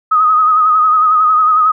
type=tone with vibrato; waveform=sine; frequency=1257 Hz; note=D#6; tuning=17 cents sharp; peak=-7 dBFS; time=0.11-1.72 s; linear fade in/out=10 ms; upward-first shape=sine; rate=11 Hz; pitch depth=45 cents each way; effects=none